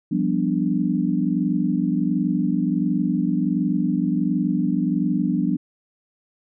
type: chord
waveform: sine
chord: G dominant seventh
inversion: third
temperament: equal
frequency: 174.61 / 196 / 246.9 / 293.7 Hz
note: F3 / G3 / B3 / D4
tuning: 0 / 0 / 0 / 0 cents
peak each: -24 dBFS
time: 0.11-5.57 s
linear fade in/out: 10 ms
effects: none